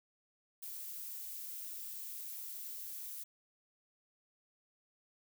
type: noise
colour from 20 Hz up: violet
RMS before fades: -45 dBFS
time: 0.62-3.24 s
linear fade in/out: 10 ms
effects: none